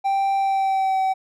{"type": "tone with pitch glide", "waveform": "triangle", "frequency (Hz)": [784, 763.4], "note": ["G5", "G5"], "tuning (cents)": [0, -46], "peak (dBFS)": -16, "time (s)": [0.04, 1.14], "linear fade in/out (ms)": 20, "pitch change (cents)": -46, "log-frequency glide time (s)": [0.36, 1], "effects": []}